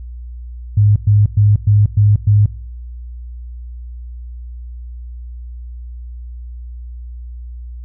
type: tone bursts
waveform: sine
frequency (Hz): 103.83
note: G#2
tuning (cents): 0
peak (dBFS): -7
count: 6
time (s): 0.77-2.46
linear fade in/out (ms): 5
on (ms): 190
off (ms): 110
effects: noise-tail reverb RT60 0.6 s tail -25 dB re dry + added 60 Hz sine -27 dBFS peak until 7.84 s